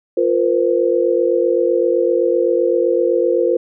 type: chord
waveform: sine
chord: F suspended fourth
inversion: none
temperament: equal with one note detuned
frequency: 349.2 / 466.2 / 514 Hz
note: F4 / Bb4 / C5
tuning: 0 / 0 / -31 cents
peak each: -17 dBFS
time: 0.17-3.57 s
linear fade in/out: 5 ms
effects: none